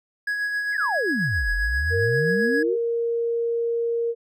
triangle tone with tremolo, 1667 Hz, G#6, 6 cents sharp, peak -20 dBFS, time 0.27-2.63 s, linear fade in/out 5 ms, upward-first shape sine, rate 7.5 Hz, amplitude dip 35%
sine exponential two-way sweep, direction down then up, 2192 to 41.2 to 417 Hz, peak -23 dBFS, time 0.72-2.78 s, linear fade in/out 50 ms, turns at 1.51 s
sine tone, 466.2 Hz, A#4, in tune, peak -21 dBFS, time 1.9-4.15 s, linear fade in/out 50 ms
effects none

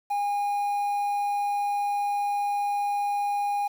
triangle tone with quantisation, 815 Hz, G#5, 33 cents flat, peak -22 dBFS, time 0.1-3.68 s, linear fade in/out 10 ms, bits 8, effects none

